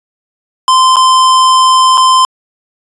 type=tone with dropouts; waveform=square; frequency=1036 Hz; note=C6; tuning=17 cents flat; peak=-5 dBFS; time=0.68-2.25 s; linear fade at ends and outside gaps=1 ms; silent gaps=0.959-0.967 / 1.974-1.978 s; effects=resampled to 22050 Hz

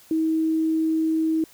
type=tone; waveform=sine; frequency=319.5 Hz; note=D#4; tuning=46 cents sharp; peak=-19 dBFS; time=0.11-1.44 s; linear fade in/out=2 ms; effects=white hiss -52 dBFS RMS until 1.53 s

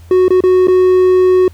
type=tone with dropouts; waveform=triangle; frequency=368.7 Hz; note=F#4; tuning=6 cents flat; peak=-4 dBFS; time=0.11-1.48 s; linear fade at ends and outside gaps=2 ms; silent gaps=0.282-0.305 / 0.406-0.437 / 0.672-0.682 s; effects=added 85 Hz sine -34 dBFS peak until 1.53 s + pink hiss -48 dBFS RMS until 1.53 s

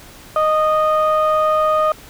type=tone pair together; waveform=sine; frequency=620 / 1237.1 Hz; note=D#5 / D#6; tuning=-6 / -10 cents; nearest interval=octave; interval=1196 cents; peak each=-14 dBFS; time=0.36-1.92 s; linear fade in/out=2 ms; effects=tanh soft clip ceiling -9 dBFS + pink hiss -41 dBFS RMS until 2.09 s

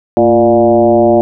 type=tone with frequency modulation; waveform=sine; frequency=469.8 Hz; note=A#4; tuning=13 cents sharp; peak=-5 dBFS; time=0.17-1.21 s; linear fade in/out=0 ms; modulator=121 Hz; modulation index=2.1; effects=none

